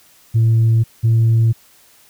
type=tone pair in turn; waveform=sine; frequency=113.3 / 113.77 Hz; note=A#2 / A#2; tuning=-49 / -42 cents; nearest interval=unison; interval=7 cents; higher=second; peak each=-8 dBFS; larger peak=neither; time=0.34-0.84 / 1.03-1.53 s; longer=neither; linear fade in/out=20 ms; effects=tanh soft clip ceiling -8 dBFS + white hiss -50 dBFS RMS until 2.09 s